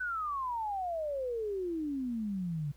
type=exponential sweep; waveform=sine; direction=down; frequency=1523 to 140.5 Hz; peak=-32 dBFS; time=0-2.72 s; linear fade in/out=10 ms; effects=added 60 Hz sine -56 dBFS peak until 2.76 s + pink hiss -66 dBFS RMS until 2.76 s